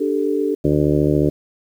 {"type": "chord", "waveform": "sine", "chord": "D suspended fourth", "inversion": "none", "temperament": "equal", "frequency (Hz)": [293.7, 392, 440], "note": ["D4", "G4", "A4"], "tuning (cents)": [0, 0, 0], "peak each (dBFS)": -21, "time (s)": [0, 0.55], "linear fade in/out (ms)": 10}
{"type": "harmonic tone", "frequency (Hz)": 74.2, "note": "D2", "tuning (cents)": 18, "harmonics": [1, 2, 3, 4, 5, 6, 7, 8], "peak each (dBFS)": [-26, -19, -29, -18, -20, -24, -27, -26], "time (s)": [0.64, 1.3], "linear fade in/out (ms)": 10}
{"effects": ["8-bit"]}